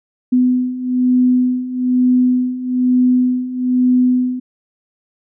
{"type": "beating tone pair", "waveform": "sine", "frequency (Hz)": [250.4, 251.5], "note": ["B3", "B3"], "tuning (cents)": [24, 32], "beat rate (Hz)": 1.1, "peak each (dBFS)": [-17, -13], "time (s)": [0.32, 4.4], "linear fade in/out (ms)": 10, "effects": []}